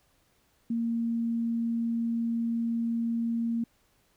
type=tone; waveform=sine; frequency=231.4 Hz; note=A#3; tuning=13 cents flat; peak=-26 dBFS; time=0.7-3.64 s; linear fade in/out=5 ms; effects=pink hiss -68 dBFS RMS until 4.16 s